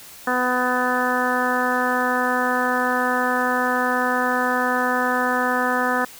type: harmonic tone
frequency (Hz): 250.3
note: B3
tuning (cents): +23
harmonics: 1 / 2 / 3 / 4 / 5 / 6 / 7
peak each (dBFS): -26 / -26 / -26 / -26 / -26 / -26 / -26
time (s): 0.27-6.05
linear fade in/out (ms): 5
effects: white hiss -42 dBFS RMS until 6.19 s